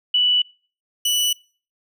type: tone pair in turn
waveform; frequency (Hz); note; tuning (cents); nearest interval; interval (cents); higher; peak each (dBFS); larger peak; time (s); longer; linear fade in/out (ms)
sine / sawtooth; 2961 / 2961; F#7 / F#7; +1 / +1; unison; 0; neither; -14; neither; 0.14-0.42 / 1.05-1.33; neither; 5
effects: noise-tail reverb RT60 0.4 s tail -24 dB re dry